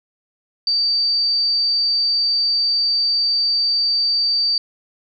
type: tone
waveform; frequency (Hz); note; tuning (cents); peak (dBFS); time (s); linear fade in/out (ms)
sine; 4629; D8; -26; -15; 0.67-4.58; 2
effects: none